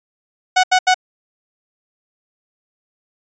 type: tone bursts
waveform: sawtooth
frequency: 740 Hz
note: F#5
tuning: in tune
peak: -6 dBFS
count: 3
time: 0.56-0.944 s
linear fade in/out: 10 ms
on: 76 ms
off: 78 ms
effects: resampled to 16000 Hz